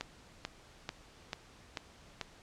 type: click train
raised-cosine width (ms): 0.2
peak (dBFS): -19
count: 6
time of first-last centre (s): 0.01-2.213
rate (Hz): 2.27
effects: pink hiss -58 dBFS RMS until 2.42 s + low-pass 7000 Hz 12 dB/octave